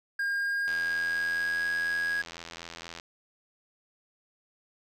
triangle tone with pitch glide, 1615 to 1651.8 Hz, G#6 to G#6, -49 to -10 cents, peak -25 dBFS, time 0.19-2.22 s, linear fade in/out 5 ms, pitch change +39 cents, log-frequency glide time 0.38-1.65 s
click train, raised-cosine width 0.2 ms, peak -23 dBFS, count 196, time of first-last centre 0.68-2.999 s, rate 84.1 Hz
effects none

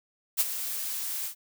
blue noise with ADSR envelope, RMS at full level -22 dBFS, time 0.37-1.35 s, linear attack 34 ms, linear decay 29 ms, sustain -11 dB, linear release 92 ms, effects none

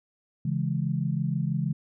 sine chord, C# minor, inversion none, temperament equal, 138.59 / 164.81 / 207.7 Hz, C#3 / E3 / G#3, 0 / 0 / 0 cents, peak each -28 / -28 / -32 dBFS, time 0.45-1.73 s, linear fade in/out 5 ms, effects none

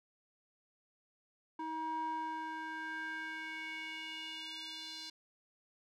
square tone with band-pass filter sweep, 317.8 Hz, D#4, 37 cents sharp, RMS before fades -42 dBFS, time 1.59-5.1 s, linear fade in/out 5 ms, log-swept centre 770 to 4400 Hz, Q 3.5, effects none

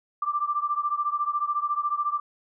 sine beating tone pair, 1174.7 / 1188.7 Hz, D6 / D6, 0 / +21 cents, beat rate 14 Hz, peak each -26 / -28 dBFS, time 0.22-2.2 s, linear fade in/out 5 ms, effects none

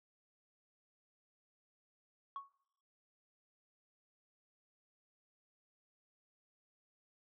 sine tone with exponential decay, 1108.7 Hz, C#6, in tune, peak -36 dBFS, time 2.36-2.52 s, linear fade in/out 1 ms, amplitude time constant 34 ms, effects noise-tail reverb RT60 0.7 s tail -21 dB re dry + tanh soft clip ceiling -37 dBFS

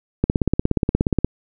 click train, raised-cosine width 3 ms, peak -3 dBFS, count 18, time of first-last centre 0.24-1.246 s, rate 16.9 Hz, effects none

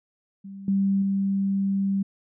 sine tone with level steps, 196 Hz, G3, in tune, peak -36 / -19 / -21 dBFS, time 0.44-2.03 s, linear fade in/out 10 ms, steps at 0.68 / 1.02 s, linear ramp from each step 2 ms, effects none

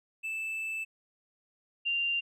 triangle / sine tone pair in turn, 2637 / 2783 Hz, E7 / F7, 0 / -7 cents, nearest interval minor second, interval 93 cents, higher second, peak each -31 / -27 dBFS, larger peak second, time 0.23-0.85 / 1.85-2.21 s, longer first, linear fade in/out 20 ms, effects none

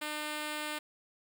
5% pulse tone, 301.8 Hz, D4, 47 cents sharp, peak -24 dBFS, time 0.01-0.79 s, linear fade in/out 10 ms, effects none

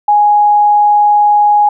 sine tone, 830.6 Hz, G#5, in tune, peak -5 dBFS, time 0.08-1.69 s, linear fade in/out 5 ms, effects none

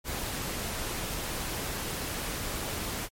pink noise, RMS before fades -34 dBFS, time 0.04-3.09 s, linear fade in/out 50 ms, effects MP3 64 kbps

